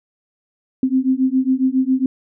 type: beating tone pair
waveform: sine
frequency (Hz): 257.4 / 264.7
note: C4 / C4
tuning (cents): -28 / +20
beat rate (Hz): 7.3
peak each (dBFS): -17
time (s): 0.83-2.06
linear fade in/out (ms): 2
effects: none